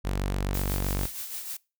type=tone; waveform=sawtooth; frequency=47.82 Hz; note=G1; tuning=42 cents flat; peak=-22 dBFS; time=0.04-1.07 s; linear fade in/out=20 ms
type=noise with tremolo; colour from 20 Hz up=blue; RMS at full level=-34 dBFS; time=0.54-1.57 s; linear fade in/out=5 ms; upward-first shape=triangle; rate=6.4 Hz; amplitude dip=55%
effects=noise-tail reverb RT60 0.3 s tail -24 dB re dry